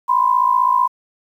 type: tone pair together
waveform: sine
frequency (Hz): 985 / 1040.7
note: B5 / C6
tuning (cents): -5 / -10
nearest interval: minor second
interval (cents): 95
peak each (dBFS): -15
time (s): 0.08-0.88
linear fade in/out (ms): 20
effects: 8-bit